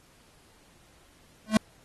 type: tone with exponential growth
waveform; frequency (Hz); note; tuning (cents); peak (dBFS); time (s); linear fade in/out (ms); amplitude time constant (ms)
square; 216.7; A3; -26; -15; 1.46-1.57; 2; 23
effects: pink hiss -60 dBFS RMS until 1.84 s + AAC 32 kbps